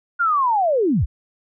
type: linear sweep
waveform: sine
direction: down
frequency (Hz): 1438 to 38.89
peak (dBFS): -15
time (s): 0.19-1.06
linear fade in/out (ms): 20
effects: none